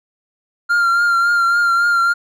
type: tone with vibrato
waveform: triangle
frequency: 1392 Hz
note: F6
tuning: 6 cents flat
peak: -10 dBFS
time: 0.69-2.14 s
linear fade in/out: 20 ms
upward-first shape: triangle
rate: 3.6 Hz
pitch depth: 34 cents each way
effects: none